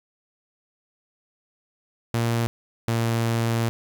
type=tone pair in turn; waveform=sawtooth; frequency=116.54 / 115.33 Hz; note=A#2 / A#2; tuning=0 / -18 cents; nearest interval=unison; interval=18 cents; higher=first; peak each=-17 dBFS; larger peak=neither; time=2.14-2.47 / 2.88-3.69 s; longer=second; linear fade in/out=0 ms; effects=9-bit